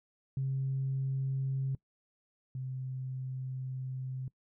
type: tone pair in turn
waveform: sine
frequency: 134.2 / 130.08 Hz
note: C3 / C3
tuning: +44 / -10 cents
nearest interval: minor second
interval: 54 cents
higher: first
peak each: -29 / -35 dBFS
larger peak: first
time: 0.37-1.75 / 2.55-4.28 s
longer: second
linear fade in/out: 2 ms
effects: noise-tail reverb RT60 0.1 s tail -22 dB re dry + tanh soft clip ceiling -25 dBFS